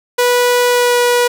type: tone with pitch glide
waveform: sawtooth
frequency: 490 to 486.1 Hz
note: B4 to B4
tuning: -14 to -28 cents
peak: -6 dBFS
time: 0.18-1.28 s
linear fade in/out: 10 ms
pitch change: -14 cents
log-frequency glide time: 0.67-0.97 s
effects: none